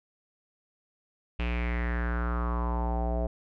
square tone with low-pass filter sweep, 59.4 Hz, A#1, 33 cents sharp, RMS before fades -29 dBFS, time 1.39-3.27 s, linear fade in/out 5 ms, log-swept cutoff 2700 to 630 Hz, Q 5.1, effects none

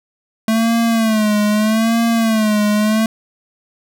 square tone with vibrato, 219.7 Hz, A3, 2 cents flat, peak -13 dBFS, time 0.48-3.06 s, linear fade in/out 2 ms, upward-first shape sine, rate 0.8 Hz, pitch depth 88 cents each way, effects none

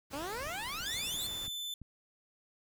pink noise, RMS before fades -48 dBFS, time 0.1-1.48 s, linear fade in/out 20 ms
15% pulse exponential sweep, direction up, 265.1 to 4435 Hz, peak -31 dBFS, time 0.13-1.27 s, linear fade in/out 5 ms
click train, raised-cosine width 5 ms, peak -36 dBFS, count 5, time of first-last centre 0.47-1.817 s, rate 2.97 Hz
40% pulse tone, 3520 Hz, A7, in tune, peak -36 dBFS, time 0.86-1.74 s, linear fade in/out 2 ms
effects none

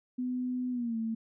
sine tone with pitch glide, 250.9 to 224.8 Hz, B3 to A3, +28 to +37 cents, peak -30 dBFS, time 0.18-1.15 s, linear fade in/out 10 ms, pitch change -191 cents, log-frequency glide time 0.71-0.97 s, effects none

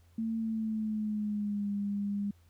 sine tone with pitch glide, 224.6 to 202.4 Hz, A3 to G#3, +36 to -44 cents, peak -30 dBFS, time 0.18-2.31 s, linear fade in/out 5 ms, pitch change -180 cents, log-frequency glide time 0.38-1.71 s, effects added 85 Hz sine -59 dBFS peak until 2.49 s + pink hiss -70 dBFS RMS until 2.49 s

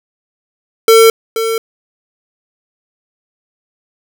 square tone with echo, 449.9 Hz, A4, 39 cents sharp, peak -4 dBFS, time 0.88-1.1 s, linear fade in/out 2 ms, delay 480 ms, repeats 1, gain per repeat -10 dB, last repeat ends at 1.58 s, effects none

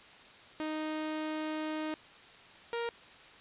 sawtooth tone pair in turn, 310.3 / 468.5 Hz, D#4 / A#4, -5 / +9 cents, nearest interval perfect fifth, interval 714 cents, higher second, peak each -30 / -29 dBFS, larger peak second, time 0.6-1.94 / 2.73-2.89 s, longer first, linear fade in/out 0 ms, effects white hiss -54 dBFS RMS until 3.4 s + resampled to 8000 Hz

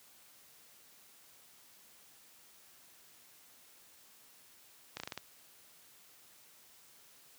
slowing click train, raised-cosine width 0.2 ms, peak -22 dBFS, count 6, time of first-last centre 4.97-5.176 s, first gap 30 ms, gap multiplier 1.16, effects white hiss -61 dBFS RMS until 7.38 s + high-pass 80 Hz 12 dB/octave

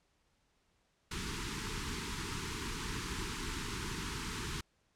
pink band-stop noise, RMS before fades -39 dBFS, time 1.11-4.61 s, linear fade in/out 5 ms, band 440 to 880 Hz, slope 96 dB/octave, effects pink hiss -75 dBFS RMS until 4.95 s + low-pass 8000 Hz 12 dB/octave

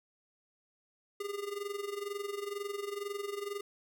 square tone with amplitude modulation, 405.5 Hz, G#4, 41 cents flat, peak -34 dBFS, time 1.2-3.61 s, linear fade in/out 5 ms, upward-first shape sine, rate 22.1 Hz, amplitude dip 75%, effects none

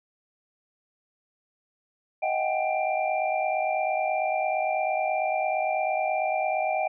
sine tone cluster, 630 / 710 / 759 / 816 / 2372 Hz, D#5 / F5 / F#5 / G#5 / D7, +21 / +28 / +44 / -31 / +17 cents, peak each -28 / -33 / -27 / -35 / -33 dBFS, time 2.22-6.88 s, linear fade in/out 10 ms, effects none

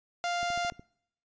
sawtooth tone, 698.5 Hz, F5, in tune, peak -25 dBFS, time 0.24-0.7 s, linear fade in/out 0 ms
click train, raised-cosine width 3 ms, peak -33 dBFS, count 6, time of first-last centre 0.43-0.795 s, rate 13.7 Hz
effects noise-tail reverb RT60 0.7 s tail -25 dB re dry + resampled to 16000 Hz

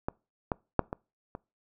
clicks, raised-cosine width 1 ms, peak -16 / -14 / -7 / -19 / -24 dBFS, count 5, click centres 0.085 / 0.518 / 0.793 / 0.929 / 1.351 s, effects noise-tail reverb RT60 0.3 s tail -25 dB re dry

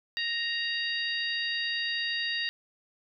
harmonic tone with a mistuned harmonic, 932.3 Hz, A#5, in tune, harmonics 2 / 3 / 4 / 5, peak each -32 / -34 / -35 / -36 dBFS, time 0.17-2.49 s, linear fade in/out 0 ms, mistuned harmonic 4, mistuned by +19 cents, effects none

